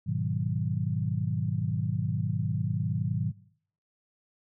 sine chord, G# minor seventh, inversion none, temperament equal, 103.83 / 123.47 / 155.56 / 185 Hz, G#2 / B2 / D#3 / F#3, 0 / 0 / 0 / 0 cents, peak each -32 / -32 / -31 / -34 dBFS, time 0.06-3.32 s, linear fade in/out 20 ms, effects noise-tail reverb RT60 0.6 s tail -20 dB re dry

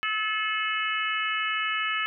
harmonic tone with a mistuned harmonic, 432.5 Hz, A4, 30 cents flat, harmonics 3 / 4 / 5 / 6 / 7, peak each -30 / -31 / -32 / -33 / -33 dBFS, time 0.03-2.06 s, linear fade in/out 0 ms, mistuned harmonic 7, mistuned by -37 cents, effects none

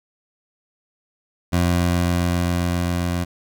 20% pulse tone with level ramp, 87.5 Hz, F2, 4 cents sharp, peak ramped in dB -11 to -16 dBFS, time 1.52-3.25 s, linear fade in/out 20 ms, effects none

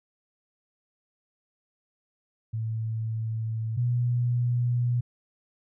sine tone pair in turn, 111.7 / 121.49 Hz, A2 / B2, +27 / -28 cents, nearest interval minor second, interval 145 cents, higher second, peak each -27 / -22 dBFS, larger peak second, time 2.53-3.77 / 3.77-5.01 s, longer neither, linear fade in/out 10 ms, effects none

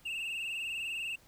triangle tone with vibrato, 2700 Hz, E7, 41 cents sharp, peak -33 dBFS, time 0.05-1.16 s, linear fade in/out 10 ms, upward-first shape sine, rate 20 Hz, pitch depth 83 cents each way, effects pink hiss -62 dBFS RMS until 1.27 s

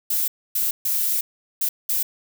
violet noise bursts at uneven times, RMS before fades -22 dBFS, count 5, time 0.1-0.28 / 0.55-0.71 / 0.85-1.21 / 1.61-1.69 / 1.89-2.03 s, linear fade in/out 5 ms, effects none

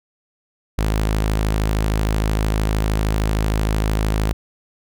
sawtooth tone, 53.1 Hz, G#1, 39 cents sharp, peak -13 dBFS, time 0.78-4.33 s, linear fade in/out 5 ms, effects none

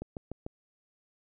click train, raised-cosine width 2 ms, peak -24 dBFS, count 4, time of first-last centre 0.02-0.464 s, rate 6.75 Hz, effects none

